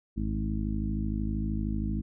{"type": "harmonic tone with a mistuned harmonic", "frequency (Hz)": 53, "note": "G#1", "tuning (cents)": 36, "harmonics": [1, 2, 3, 4, 5, 6], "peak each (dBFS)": [-31, -36, -38, -33, -39, -39], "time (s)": [0.16, 2.02], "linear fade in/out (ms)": 20, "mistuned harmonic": 1, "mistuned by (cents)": 63, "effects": []}